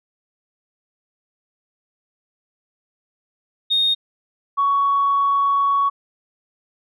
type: tone pair in turn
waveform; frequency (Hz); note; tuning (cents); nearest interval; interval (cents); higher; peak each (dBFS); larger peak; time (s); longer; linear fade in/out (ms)
sine; 3700 / 1118; A#7 / C#6; -14 / +14; octave + major sixth; 2072; first; -14; neither; 3.7-3.95 / 4.57-5.9; second; 20
effects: tanh soft clip ceiling -10 dBFS